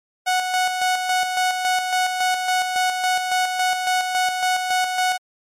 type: tone with tremolo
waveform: sawtooth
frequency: 737 Hz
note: F#5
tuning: 7 cents flat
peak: -13 dBFS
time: 0.26-5.18 s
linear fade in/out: 20 ms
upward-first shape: square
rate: 3.6 Hz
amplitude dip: 45%
effects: low-pass 11000 Hz 12 dB/octave + MP3 96 kbps